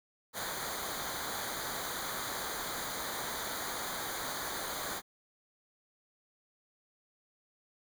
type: noise with comb filter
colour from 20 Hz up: pink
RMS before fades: -38 dBFS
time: 0.33-5.02 s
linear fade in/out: 50 ms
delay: 0.37 ms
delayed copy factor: -0.85
effects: none